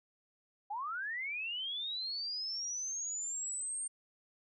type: linear sweep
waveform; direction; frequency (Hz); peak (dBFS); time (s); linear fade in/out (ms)
sine; up; 784 to 8760; -36; 0.7-3.88; 10
effects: none